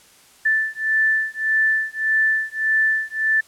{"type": "beating tone pair", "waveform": "sine", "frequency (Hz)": [1760, 1761.7], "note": ["A6", "A6"], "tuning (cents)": [0, 2], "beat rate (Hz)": 1.7, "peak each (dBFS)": -20, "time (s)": [0.45, 3.41], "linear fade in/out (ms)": 10, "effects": ["white hiss -51 dBFS RMS until 3.47 s", "low-pass 11000 Hz 12 dB/octave"]}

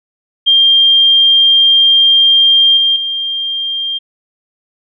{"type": "tone with level steps", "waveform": "sine", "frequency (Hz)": 3195, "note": "G7", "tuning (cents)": 32, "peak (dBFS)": [-5, -8, -15], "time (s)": [0.46, 3.99], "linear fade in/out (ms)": 20, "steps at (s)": [2.77, 2.96], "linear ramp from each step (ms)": 2, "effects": []}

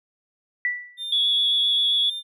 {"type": "tone with exponential decay", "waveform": "sine", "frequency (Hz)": 1963, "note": "B6", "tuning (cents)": -11, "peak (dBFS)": -18, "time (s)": [0.65, 1.03], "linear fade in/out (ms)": 1, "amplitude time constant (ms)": 82}
{"type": "tone", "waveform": "triangle", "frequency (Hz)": 3600, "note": "A7", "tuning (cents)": 39, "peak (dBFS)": -27, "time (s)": [0.97, 2.23], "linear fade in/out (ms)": 50}
{"type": "tone with vibrato", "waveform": "sine", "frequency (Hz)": 3380, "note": "G#7", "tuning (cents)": 30, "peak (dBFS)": -18, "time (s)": [1.12, 2.1], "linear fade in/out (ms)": 5, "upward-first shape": "sine", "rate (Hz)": 7.6, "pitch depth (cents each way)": 12}
{"effects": []}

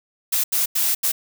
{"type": "noise bursts at uneven times", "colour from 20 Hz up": "blue", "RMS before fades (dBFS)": -20, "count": 4, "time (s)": [[0.32, 0.44], [0.52, 0.66], [0.75, 0.95], [1.03, 1.12]], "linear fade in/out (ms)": 10, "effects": []}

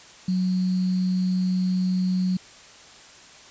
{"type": "tone with sample-and-hold", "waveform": "sine", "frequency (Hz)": 184.4, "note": "F#3", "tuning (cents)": -6, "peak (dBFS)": -20, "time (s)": [0.28, 2.37], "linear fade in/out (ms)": 5, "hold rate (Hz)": 4410, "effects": ["white hiss -47 dBFS RMS until 3.5 s", "resampled to 16000 Hz"]}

